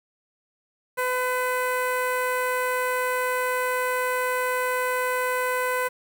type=tone with notch filter; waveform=15% pulse; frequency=504 Hz; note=B4; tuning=35 cents sharp; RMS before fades=-25 dBFS; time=0.97-5.89 s; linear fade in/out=20 ms; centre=5000 Hz; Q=1; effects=8-bit